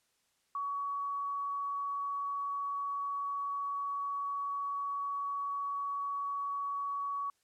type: tone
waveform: sine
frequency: 1127 Hz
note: C#6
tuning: 28 cents sharp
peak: -33 dBFS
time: 0.55-7.3 s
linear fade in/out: 2 ms
effects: white hiss -75 dBFS RMS until 7.43 s + low-pass 10000 Hz 12 dB/octave